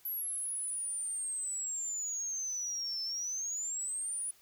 sine exponential two-way sweep, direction down then up, 11770 to 5274 to 9960 Hz, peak -33 dBFS, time 0.05-4.31 s, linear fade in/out 5 ms, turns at 3.03 s, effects tanh soft clip ceiling -30 dBFS + white hiss -63 dBFS RMS until 4.41 s

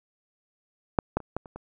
clicks, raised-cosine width 1 ms, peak -6 / -10 / -28 / -15 / -30 / -25 dBFS, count 6, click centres 0.988 / 1.17 / 1.203 / 1.366 / 1.458 / 1.56 s, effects none

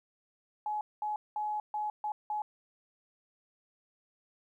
sine tone bursts at uneven times, 845 Hz, G#5, 30 cents sharp, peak -31 dBFS, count 6, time 0.66-0.81 / 1.02-1.16 / 1.36-1.6 / 1.74-1.9 / 2.04-2.12 / 2.3-2.42 s, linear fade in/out 2 ms, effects 12-bit

